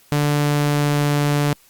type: tone with pitch glide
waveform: sawtooth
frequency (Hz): 146.6 to 145.59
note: D3 to D3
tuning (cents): -3 to -15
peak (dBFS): -12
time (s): 0.12-1.53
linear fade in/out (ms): 0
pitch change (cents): -12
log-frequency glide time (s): 0.3-1.17
effects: white hiss -53 dBFS RMS until 1.69 s + Opus 48 kbps